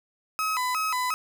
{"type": "tone with vibrato", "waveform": "35% pulse", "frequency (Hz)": 1131, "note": "C#6", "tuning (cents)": 34, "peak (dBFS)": -23, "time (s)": [0.39, 1.14], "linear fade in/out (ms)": 0, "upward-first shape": "square", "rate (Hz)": 2.8, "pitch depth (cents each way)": 210, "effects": []}